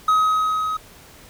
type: tone with level ramp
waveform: triangle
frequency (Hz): 1267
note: D#6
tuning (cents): +31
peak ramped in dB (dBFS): -11 to -20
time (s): 0.08-0.77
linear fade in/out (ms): 5
effects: pink hiss -46 dBFS RMS until 1.29 s